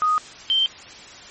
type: tone pair in turn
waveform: sine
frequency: 1244.5 / 3128 Hz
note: D#6 / G7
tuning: 0 / -4 cents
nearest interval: octave + major third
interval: 1596 cents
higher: second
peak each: -16 dBFS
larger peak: neither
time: 0.02-0.18 / 0.5-0.66 s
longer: neither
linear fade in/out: 0 ms
effects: white hiss -41 dBFS RMS until 1.3 s + MP3 32 kbps